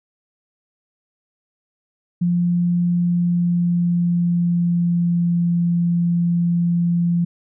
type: tone with pitch glide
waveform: sine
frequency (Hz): 174.61 to 172.11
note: F3 to F3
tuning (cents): 0 to -25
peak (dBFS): -15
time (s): 2.21-7.25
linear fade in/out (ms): 10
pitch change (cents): -25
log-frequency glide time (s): 2.9-5.52
effects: none